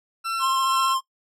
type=tone with tremolo; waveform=40% pulse; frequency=1347 Hz; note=E6; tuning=37 cents sharp; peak=-23 dBFS; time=0.24-0.95 s; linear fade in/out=20 ms; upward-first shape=sine; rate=2.2 Hz; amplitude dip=60%
type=tone with vibrato; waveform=square; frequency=1059 Hz; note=C6; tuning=21 cents sharp; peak=-21 dBFS; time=0.39-1.01 s; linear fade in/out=50 ms; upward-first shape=triangle; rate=15 Hz; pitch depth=21 cents each way
effects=noise-tail reverb RT60 0.1 s tail -20 dB re dry + low-pass 11000 Hz 12 dB/octave